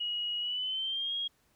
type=tone with pitch glide; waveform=sine; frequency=2900 to 3274 Hz; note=F#7 to G#7; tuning=-35 to -25 cents; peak=-31 dBFS; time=0-1.28 s; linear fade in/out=10 ms; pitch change=+210 cents; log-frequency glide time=0.4-1.14 s; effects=pink hiss -70 dBFS RMS until 1.55 s

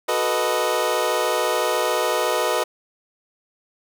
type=chord; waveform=25% pulse; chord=B dominant seventh; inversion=second; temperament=equal; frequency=370 / 440 / 493.9 / 622.3 Hz; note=F#4 / A4 / B4 / D#5; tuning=0 / 0 / 0 / 0 cents; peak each=-24 / -23 / -20 / -20 dBFS; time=0.08-2.64 s; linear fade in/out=10 ms; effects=none

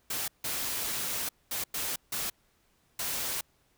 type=noise bursts at uneven times; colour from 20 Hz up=white; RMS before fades=-33 dBFS; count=6; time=0.1-0.28 / 0.44-1.29 / 1.51-1.64 / 1.74-1.96 / 2.12-2.3 / 2.99-3.41 s; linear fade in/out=5 ms; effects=pink hiss -69 dBFS RMS until 3.77 s

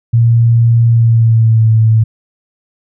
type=tone with pitch glide; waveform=sine; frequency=116.54 to 111.15 Hz; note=A#2 to A2; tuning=0 to +18 cents; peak=-5 dBFS; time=0.13-2.04 s; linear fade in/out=10 ms; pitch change=-82 cents; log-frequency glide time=0.87-1.68 s; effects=none

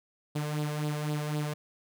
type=tone with flanger; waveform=sawtooth; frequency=150 Hz; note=D3; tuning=37 cents sharp; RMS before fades=-32 dBFS; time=0.35-1.54 s; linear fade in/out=10 ms; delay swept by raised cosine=0.23 to 1.93 ms; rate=3.9 Hz; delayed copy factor=+0.6; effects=none

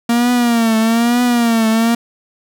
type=tone with vibrato; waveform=45% pulse; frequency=233.1 Hz; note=A#3; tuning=in tune; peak=-11 dBFS; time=0.09-1.95 s; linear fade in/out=5 ms; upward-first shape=triangle; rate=1.1 Hz; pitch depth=100 cents each way; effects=none

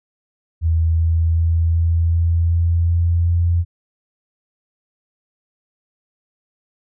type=tone with pitch steps; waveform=sine; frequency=81.7 / 82.27 / 82.84 / 83.42 / 84 / 84.58 / 85.17 / 85.76 Hz; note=E2 / E2 / E2 / E2 / E2 / E2 / F2 / F2; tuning=-15 / -3 / +9 / +21 / +33 / +45 / -43 / -31 cents; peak=-13 dBFS; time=0.61-3.65 s; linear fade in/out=50 ms; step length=380 ms; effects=none

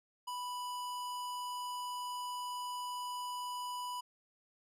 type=tone; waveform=square; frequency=987.8 Hz; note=B5; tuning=in tune; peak=-39 dBFS; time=0.27-4.01 s; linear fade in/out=10 ms; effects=resampled to 32000 Hz

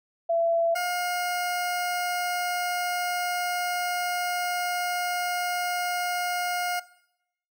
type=tone pair in turn; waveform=sine / 20% pulse; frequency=671 / 713.3 Hz; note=E5 / F5; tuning=+31 / +36 cents; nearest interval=minor second; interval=105 cents; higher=second; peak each=-21 dBFS; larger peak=neither; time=0.29-0.75 / 0.75-6.8 s; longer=second; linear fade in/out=10 ms; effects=noise-tail reverb RT60 0.8 s tail -19 dB re dry

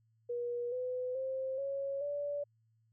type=tone with pitch steps; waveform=sine; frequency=481 / 503.5 / 527 / 551.6 / 577.3 Hz; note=B4 / B4 / C5 / C#5 / D5; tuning=-46 / +33 / +12 / -9 / -30 cents; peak=-34 dBFS; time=0.29-2.44 s; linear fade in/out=10 ms; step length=430 ms; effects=added 112 Hz sine -69 dBFS peak until 2.92 s

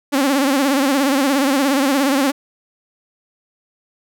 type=tone with vibrato; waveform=sawtooth; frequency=274.7 Hz; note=C#4; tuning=16 cents flat; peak=-10 dBFS; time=0.12-2.32 s; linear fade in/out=20 ms; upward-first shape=sine; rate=17 Hz; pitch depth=99 cents each way; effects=none

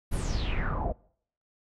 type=noise with low-pass filter sweep; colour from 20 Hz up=brown; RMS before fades=-29 dBFS; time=0.11-0.93 s; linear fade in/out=20 ms; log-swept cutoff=12000 to 570 Hz; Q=6.9; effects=noise-tail reverb RT60 0.6 s tail -24 dB re dry

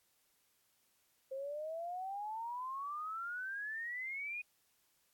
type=exponential sweep; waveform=sine; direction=up; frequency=525 to 2489 Hz; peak=-39 dBFS; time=1.31-4.42 s; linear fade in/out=10 ms; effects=white hiss -75 dBFS RMS until 5.13 s + AAC 64 kbps

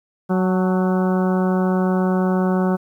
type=harmonic tone with a mistuned harmonic; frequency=185.7 Hz; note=F#3; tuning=7 cents sharp; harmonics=1 / 2 / 3 / 4 / 5 / 6 / 7 / 8; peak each=-17 / -23 / -27 / -29 / -31 / -33 / -34 / -35 dBFS; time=0.29-2.77 s; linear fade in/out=20 ms; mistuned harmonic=5; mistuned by=-51 cents; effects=9-bit

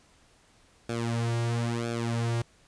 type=tone with flanger; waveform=sawtooth; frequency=117.1 Hz; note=A#2; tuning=8 cents sharp; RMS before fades=-29 dBFS; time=0.89-2.42 s; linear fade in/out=5 ms; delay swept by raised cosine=1 to 4 ms; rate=1 Hz; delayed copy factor=-0.95; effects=pink hiss -61 dBFS RMS until 2.67 s + resampled to 22050 Hz

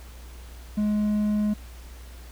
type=tone; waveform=triangle; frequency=210 Hz; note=G#3; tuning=19 cents sharp; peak=-19 dBFS; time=0.77-1.54 s; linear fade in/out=10 ms; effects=added 60 Hz sine -40 dBFS peak until 2.31 s + pink hiss -50 dBFS RMS until 2.31 s

